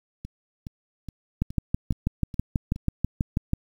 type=two click trains; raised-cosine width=5 ms; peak=-10 / -23 dBFS; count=14 / 7; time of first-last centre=1.42-3.534 / 0.25-2.76 s; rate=6.15 / 2.39 Hz; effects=8-bit